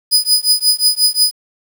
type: tone with tremolo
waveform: sawtooth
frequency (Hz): 4978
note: D#8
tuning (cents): 0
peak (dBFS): -4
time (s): 0.11-1.32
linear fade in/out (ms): 20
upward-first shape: triangle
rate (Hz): 5.6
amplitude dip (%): 100
effects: 7-bit